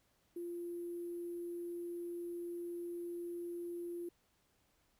sine tone with sample-and-hold, 346 Hz, F4, 16 cents flat, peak -40 dBFS, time 0.36-4.09 s, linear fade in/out 5 ms, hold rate 11025 Hz, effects pink hiss -75 dBFS RMS until 4.99 s

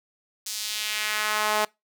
sawtooth tone with high-pass filter sweep, 212.7 Hz, G#3, 42 cents sharp, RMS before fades -27 dBFS, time 0.46-1.65 s, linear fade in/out 5 ms, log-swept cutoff 5700 to 700 Hz, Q 1.3, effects noise-tail reverb RT60 0.2 s tail -24 dB re dry

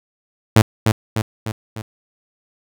sawtooth tone with echo, 110 Hz, A2, in tune, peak -3 dBFS, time 0.56-0.62 s, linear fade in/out 5 ms, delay 300 ms, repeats 4, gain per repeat -5 dB, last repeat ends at 1.82 s, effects none

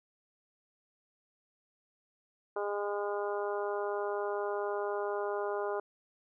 harmonic tone, 204.3 Hz, G#3, 28 cents flat, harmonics 2 / 3 / 4 / 5 / 6 / 7, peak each -34 / -38 / -40 / -42 / -44 / -45 dBFS, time 2.56-5.8 s, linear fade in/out 5 ms, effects none

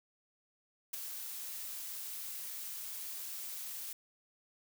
blue noise with ADSR envelope, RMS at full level -35 dBFS, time 0.93-3.93 s, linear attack 10 ms, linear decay 9 ms, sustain -8 dB, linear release 5 ms, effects none

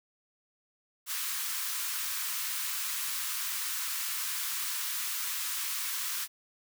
white high-pass noise, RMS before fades -34 dBFS, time 1.06-6.28 s, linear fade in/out 50 ms, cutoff 1000 Hz, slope 48 dB/octave, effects none

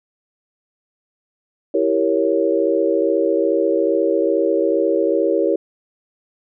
sine chord, E diminished seventh, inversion none, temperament equal, 329.6 / 392 / 466.2 / 554.4 Hz, E4 / G4 / Bb4 / Db5, 0 / 0 / 0 / 0 cents, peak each -20 dBFS, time 1.74-5.56 s, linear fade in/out 5 ms, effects none

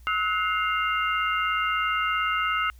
sine tone cluster, 1288 / 1471 / 2113 / 2792 Hz, E6 / F#6 / C7 / F7, -41 / -11 / +16 / -1 cents, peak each -25 / -30 / -30 / -31 dBFS, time 0.07-2.7 s, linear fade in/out 0 ms, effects added 60 Hz sine -46 dBFS peak until 2.79 s + white hiss -62 dBFS RMS until 2.79 s

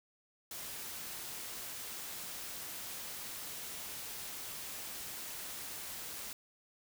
white noise, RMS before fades -44 dBFS, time 0.51-6.33 s, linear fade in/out 2 ms, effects none

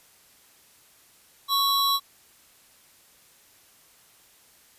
square tone pair together, 1108.7 / 3951 Hz, C#6 / B7, 0 / 0 cents, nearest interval octave + minor seventh, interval 2200 cents, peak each -24 dBFS, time 1.48-2 s, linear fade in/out 50 ms, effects white hiss -57 dBFS RMS until 4.78 s + resampled to 32000 Hz

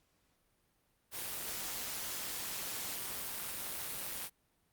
white noise with amplitude modulation, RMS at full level -38 dBFS, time 1.11-4.3 s, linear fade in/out 50 ms, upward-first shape sine, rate 191 Hz, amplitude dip 55%, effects pink hiss -75 dBFS RMS until 4.72 s + Opus 48 kbps

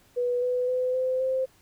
sine tone with pitch steps, 489.9 / 497.9 / 506 / 514.3 / 522.6 Hz, B4 / B4 / B4 / C5 / C5, -14 / +14 / +42 / -30 / -2 cents, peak -23 dBFS, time 0.16-1.46 s, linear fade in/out 20 ms, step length 260 ms, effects pink hiss -60 dBFS RMS until 1.61 s

